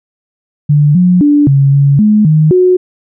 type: tone with pitch steps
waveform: sine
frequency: 147.1 / 180 / 292 / 138.3 / 140.5 / 212 / 154.9 / 365.6 Hz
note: D3 / F#3 / D4 / C#3 / C#3 / G#3 / D#3 / F#4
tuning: +3 / -47 / -10 / -4 / +24 / +36 / -7 / -21 cents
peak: -4 dBFS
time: 0.69-2.77 s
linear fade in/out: 10 ms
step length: 260 ms
effects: none